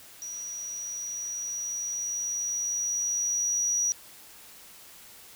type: tone with level ramp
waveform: sine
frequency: 5800 Hz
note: F#8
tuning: 35 cents flat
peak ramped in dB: -35 to -23 dBFS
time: 0.22-3.92 s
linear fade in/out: 0 ms
effects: white hiss -50 dBFS RMS until 5.35 s